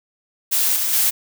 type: noise with level steps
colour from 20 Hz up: blue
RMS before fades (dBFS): -18 / -21 / -17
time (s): 0.51-1.11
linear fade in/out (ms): 20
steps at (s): 0.76 / 0.93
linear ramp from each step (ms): 2
effects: none